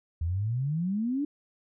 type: exponential sweep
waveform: sine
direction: up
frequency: 78.4 to 300.2 Hz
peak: -26 dBFS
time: 0.21-1.25 s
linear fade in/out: 5 ms
effects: none